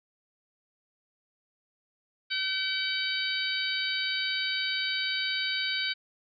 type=harmonic tone; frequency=763 Hz; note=G5; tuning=47 cents flat; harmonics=2 / 3 / 4 / 5 / 6; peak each=-34 / -34 / -34 / -34 / -34 dBFS; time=2.3-5.94 s; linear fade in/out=20 ms; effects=none